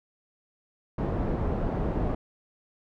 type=low-pass noise; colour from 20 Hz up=pink; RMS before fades=-28 dBFS; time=0.98-2.15 s; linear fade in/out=5 ms; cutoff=680 Hz; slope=12 dB/octave; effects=none